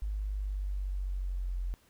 sine exponential sweep, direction down, 51.7 to 44.03 Hz, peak -31 dBFS, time 0.02-1.74 s, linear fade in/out 0 ms, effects pink hiss -65 dBFS RMS until 1.89 s

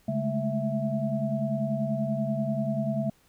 sine tone cluster, 139.6 / 208 / 218.3 / 659 Hz, C#3 / G#3 / A3 / E5, +13 / +3 / -13 / -1 cents, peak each -31 dBFS, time 0.08-3.1 s, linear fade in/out 5 ms, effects pink hiss -63 dBFS RMS until 3.28 s

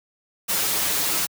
white noise with comb filter, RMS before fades -23 dBFS, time 0.48-1.27 s, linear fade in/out 20 ms, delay 8.1 ms, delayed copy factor -1, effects high-pass 80 Hz 12 dB/octave

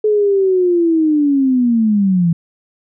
sine linear sweep, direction down, 430.2 to 163.5 Hz, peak -10 dBFS, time 0.04-2.33 s, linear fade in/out 5 ms, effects none

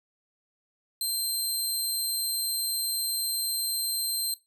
20% pulse tone, 4144 Hz, C8, 17 cents flat, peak -21 dBFS, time 1.01-4.34 s, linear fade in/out 2 ms, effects noise-tail reverb RT60 0.2 s tail -17 dB re dry

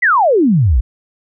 sine exponential sweep, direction down, 2074 to 51 Hz, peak -8 dBFS, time 0.02-0.81 s, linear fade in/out 10 ms, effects none

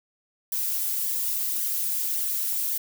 violet noise with flanger, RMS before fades -27 dBFS, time 0.52-2.78 s, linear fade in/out 5 ms, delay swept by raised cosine 0.74 to 4.94 ms, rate 1.8 Hz, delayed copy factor -0.7, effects none

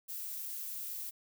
violet noise, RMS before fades -41 dBFS, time 0.08-1.11 s, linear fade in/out 20 ms, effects none

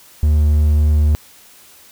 triangle tone, 75.3 Hz, D2, 44 cents sharp, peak -8 dBFS, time 0.23-1.15 s, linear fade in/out 0 ms, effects white hiss -45 dBFS RMS until 1.91 s

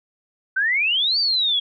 sine exponential two-way sweep, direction up then down, 1500 to 4699 to 3282 Hz, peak -17 dBFS, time 0.56-1.6 s, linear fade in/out 10 ms, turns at 1.19 s, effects none

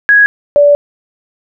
sine tone pair in turn, 1661.2 / 579.1 Hz, G#6 / D5, 0 / -24 cents, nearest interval octave + tritone, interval 1824 cents, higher first, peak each -3 dBFS, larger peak neither, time 0.09-0.26 / 0.56-0.75 s, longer second, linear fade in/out 0 ms, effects none

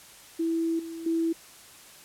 sine tone with level steps, 329.6 Hz, E4, in tune, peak -24 / -35 / -23 dBFS, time 0.39-1.33 s, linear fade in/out 10 ms, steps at 0.79 / 1.06 s, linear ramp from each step 5 ms, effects white hiss -50 dBFS RMS until 2.04 s + low-pass 12000 Hz 12 dB/octave

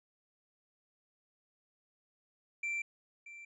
triangle tone with echo, 2349 Hz, D7, in tune, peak -32 dBFS, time 2.63-2.82 s, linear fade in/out 5 ms, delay 630 ms, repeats 1, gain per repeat -14 dB, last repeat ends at 3.45 s, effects resampled to 22050 Hz

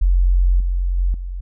sine tone with level steps, 44.79 Hz, F1, 44 cents sharp, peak -11 / -16 / -14 / -24 dBFS, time 0.01-1.41 s, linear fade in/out 10 ms, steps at 0.6 / 0.98 / 1.14 s, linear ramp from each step 2 ms, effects none

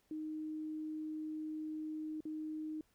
sine tone with dropouts, 310.3 Hz, D#4, 5 cents flat, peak -39 dBFS, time 0.11-2.81 s, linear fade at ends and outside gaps 2 ms, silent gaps 2.206-2.253 s, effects pink hiss -75 dBFS RMS until 2.94 s

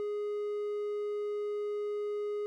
triangle tone, 415.3 Hz, G#4, in tune, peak -30 dBFS, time 0-2.46 s, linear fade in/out 0 ms, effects none

